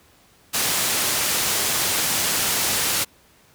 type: low-pass noise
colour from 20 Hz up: white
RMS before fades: -22 dBFS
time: 0.53-3.05 s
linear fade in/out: 20 ms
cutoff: 12000 Hz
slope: 12 dB/octave
effects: pink hiss -55 dBFS RMS until 3.54 s + high-pass 60 Hz 12 dB/octave